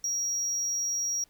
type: tone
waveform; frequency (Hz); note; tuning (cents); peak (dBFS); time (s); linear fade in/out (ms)
triangle; 5670; F8; +25; -26; 0.04-1.24; 2
effects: pink hiss -65 dBFS RMS until 1.29 s